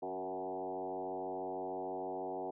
sine tone with frequency modulation, 562 Hz, C#5, 24 cents sharp, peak -37 dBFS, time 0.02-2.51 s, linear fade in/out 10 ms, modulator 93.7 Hz, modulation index 2.9, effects none

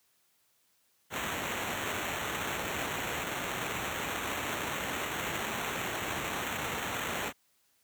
white noise with sample-and-hold, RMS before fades -35 dBFS, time 1.1-7.33 s, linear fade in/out 50 ms, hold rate 4900 Hz, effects white hiss -71 dBFS RMS until 7.83 s + high-pass 60 Hz 12 dB/octave

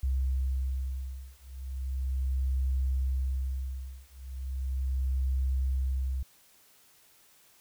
sine beating tone pair, 65.41 / 65.78 Hz, C2 / C2, 0 / +10 cents, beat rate 0.37 Hz, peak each -31 / -31 dBFS, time 0.03-6.23 s, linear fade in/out 5 ms, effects white hiss -61 dBFS RMS until 7.6 s

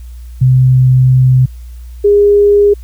sine tone pair in turn, 128.7 / 408.6 Hz, C3 / G#4, -28 / -28 cents, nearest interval octave + minor sixth, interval 2000 cents, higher second, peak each -4 dBFS, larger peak neither, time 0.41-1.46 / 2.04-2.74 s, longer first, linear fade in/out 10 ms, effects added 60 Hz sine -26 dBFS peak until 2.83 s + white hiss -49 dBFS RMS until 2.83 s

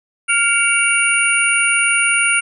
sine tone cluster, 1406 / 2263 / 2763 / 9540 Hz, F6 / C#7 / F7 / D9, +11 / +35 / -19 / +26 cents, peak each -18 dBFS, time 0.28-2.41 s, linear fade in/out 20 ms, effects none

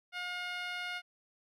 10% pulse tone with band-pass filter, 716 Hz, F5, 43 cents sharp, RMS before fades -39 dBFS, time 0.12-1.02 s, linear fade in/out 50 ms, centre 1700 Hz, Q 0.89, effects none

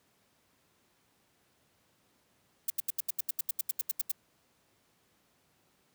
violet noise bursts, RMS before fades -30 dBFS, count 15, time 2.68-4.116 s, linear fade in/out 5 ms, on 22 ms, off 79 ms, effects pink hiss -70 dBFS RMS until 5.94 s + high-pass 100 Hz 12 dB/octave

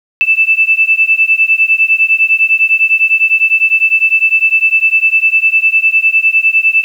sine beating tone pair, 2637 / 2646.9 Hz, E7 / E7, 0 / +6 cents, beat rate 9.9 Hz, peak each -10 dBFS, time 0.21-6.84 s, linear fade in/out 0 ms, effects 7-bit

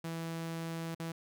sawtooth tone with dropouts, 164.81 Hz, E3, in tune, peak -33 dBFS, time 0.04-1.12 s, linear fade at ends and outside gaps 5 ms, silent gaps 0.948-0.997 s, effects none

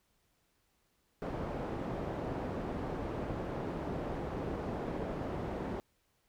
white low-pass noise, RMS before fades -38 dBFS, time 1.22-5.8 s, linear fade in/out 0 ms, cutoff 530 Hz, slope 12 dB/octave, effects pink hiss -75 dBFS RMS until 6.28 s

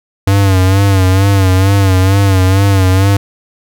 square tone with vibrato, 96.2 Hz, G2, 32 cents flat, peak -7 dBFS, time 0.27-3.17 s, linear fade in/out 5 ms, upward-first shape sine, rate 2.2 Hz, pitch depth 65 cents each way, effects none

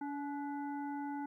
harmonic tone with a mistuned harmonic, 285.3 Hz, C#4, 50 cents sharp, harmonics 1 / 3 / 5 / 7, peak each -39 / -42 / -52 / -60 dBFS, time 0.01-1.26 s, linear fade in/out 5 ms, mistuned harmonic 5, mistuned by +54 cents, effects 13-bit

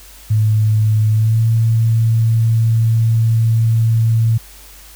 sine tone with pitch glide, 108.1 to 113.28 Hz, A2 to A#2, -30 to -49 cents, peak -10 dBFS, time 0.3-4.38 s, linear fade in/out 10 ms, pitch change +81 cents, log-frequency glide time 1.1-1.43 s, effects added 50 Hz sine -41 dBFS peak until 4.95 s + white hiss -41 dBFS RMS until 4.95 s

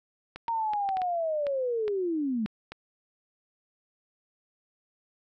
clicks, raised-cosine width 0.3 ms, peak -23 dBFS, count 10, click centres 0.36 / 0.482 / 0.735 / 0.89 / 0.97 / 1.018 / 1.468 / 1.88 / 2.461 / 2.72 s
sine linear sweep, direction down, 932.3 to 205.5 Hz, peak -26 dBFS, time 0.48-2.46 s, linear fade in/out 2 ms
effects none

